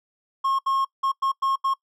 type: tone bursts at uneven times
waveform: triangle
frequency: 1080 Hz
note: C#6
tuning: 45 cents flat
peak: -18 dBFS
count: 6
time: 0.44-0.59 / 0.66-0.85 / 1.03-1.12 / 1.22-1.32 / 1.42-1.56 / 1.64-1.74 s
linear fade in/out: 10 ms
effects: noise-tail reverb RT60 0.1 s tail -22 dB re dry